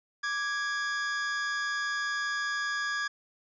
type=tone pair together; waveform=45% pulse; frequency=1172 / 1657.5 Hz; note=D6 / G#6; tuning=-4 / -4 cents; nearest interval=tritone; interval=600 cents; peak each=-36 / -30 dBFS; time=0.23-3.08 s; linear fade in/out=10 ms; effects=resampled to 16000 Hz